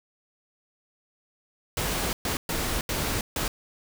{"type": "noise bursts at uneven times", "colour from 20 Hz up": "pink", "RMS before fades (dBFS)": -28, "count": 5, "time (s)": [[1.77, 2.13], [2.25, 2.37], [2.49, 2.81], [2.89, 3.21], [3.36, 3.48]], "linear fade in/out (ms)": 2, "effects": []}